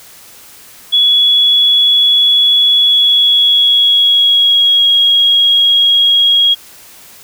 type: tone with pitch glide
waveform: sine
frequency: 3383 to 3292 Hz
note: G#7 to G#7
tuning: +31 to -16 cents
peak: -6 dBFS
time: 0.92-6.55 s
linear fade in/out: 20 ms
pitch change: -47 cents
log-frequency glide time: 2.77-4.91 s
effects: white hiss -38 dBFS RMS until 7.23 s